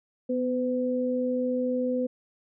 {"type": "tone pair together", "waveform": "sine", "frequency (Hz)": [249.4, 505.6], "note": ["B3", "B4"], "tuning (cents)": [17, 41], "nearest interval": "octave", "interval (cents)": 1224, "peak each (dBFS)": -27, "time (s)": [0.29, 2.07], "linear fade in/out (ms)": 10, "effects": []}